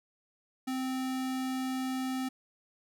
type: tone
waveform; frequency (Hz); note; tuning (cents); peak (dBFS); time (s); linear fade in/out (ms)
square; 260; C4; -11; -32; 0.67-2.29; 10
effects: none